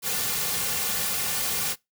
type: noise with comb filter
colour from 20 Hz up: white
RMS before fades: -27 dBFS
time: 0.02-1.76 s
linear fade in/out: 50 ms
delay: 3.1 ms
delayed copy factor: -0.95
effects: noise-tail reverb RT60 0.2 s tail -24 dB re dry